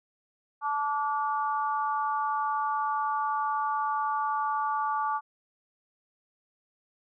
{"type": "tone cluster", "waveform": "sine", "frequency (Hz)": [871, 1159, 1435], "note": ["A5", "D6", "F6"], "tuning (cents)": [-18, -23, 47], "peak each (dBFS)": [-29, -29, -38], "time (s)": [0.61, 5.21], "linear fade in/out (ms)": 50, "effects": []}